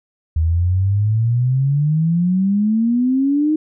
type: exponential sweep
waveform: sine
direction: up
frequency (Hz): 78.1 to 313.5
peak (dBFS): -13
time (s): 0.36-3.56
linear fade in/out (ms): 5
effects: none